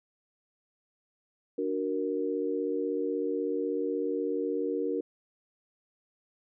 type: chord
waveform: sine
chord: D augmented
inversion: none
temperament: equal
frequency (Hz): 293.7 / 370 / 466.2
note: D4 / F#4 / A#4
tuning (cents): 0 / 0 / 0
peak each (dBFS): -33 / -33 / -31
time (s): 1.58-5.01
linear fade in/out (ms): 5
effects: none